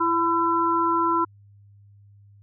harmonic tone, 335.6 Hz, E4, 31 cents sharp, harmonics 1 / 3 / 4, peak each -25 / -21 / -25 dBFS, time 0-1.25 s, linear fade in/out 10 ms, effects added 101 Hz sine -49 dBFS peak until 2.42 s

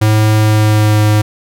square tone with pitch glide, 107.9 to 106.11 Hz, A2 to G#2, -33 to +38 cents, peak -8 dBFS, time 0.01-1.22 s, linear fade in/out 10 ms, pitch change -29 cents, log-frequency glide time 0.35-1.02 s, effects none

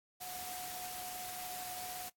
sine tone in noise, 730 Hz, F#5, 24 cents flat, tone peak -45 dBFS, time 0.2-2.1 s, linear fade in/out 20 ms, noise white, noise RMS -45 dBFS, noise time 0.2-2.1 s, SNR -3 dB, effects noise-tail reverb RT60 0.1 s tail -20 dB re dry + AAC 64 kbps

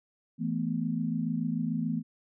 sine chord, E suspended fourth, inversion none, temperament equal, 164.81 / 220 / 246.9 Hz, E3 / A3 / B3, 0 / 0 / 0 cents, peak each -32 dBFS, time 0.38-2.03 s, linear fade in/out 50 ms, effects none

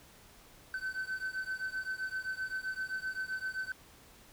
triangle beating tone pair, 1524 / 1531.7 Hz, G6 / G6, -49 / -41 cents, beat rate 7.7 Hz, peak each -36 / -37 dBFS, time 0.74-3.72 s, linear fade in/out 2 ms, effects pink hiss -58 dBFS RMS until 4.32 s

